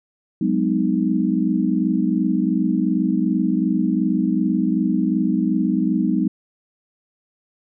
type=chord; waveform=sine; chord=G# minor seventh; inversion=third; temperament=equal with one note detuned; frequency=185 / 207.7 / 252.9 / 311.1 Hz; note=F#3 / G#3 / B3 / D#4; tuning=0 / 0 / +41 / 0 cents; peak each=-22 dBFS; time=0.41-6.28 s; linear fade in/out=5 ms; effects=none